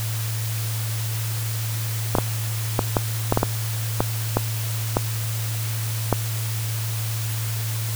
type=clicks; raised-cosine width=1 ms; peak=-3 dBFS; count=11; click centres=2.152 / 2.185 / 2.792 / 2.968 / 3.324 / 3.374 / 3.431 / 4.005 / 4.37 / 4.969 / 6.127 s; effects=added 111 Hz sine -24 dBFS peak until 7.95 s + white hiss -32 dBFS RMS until 7.95 s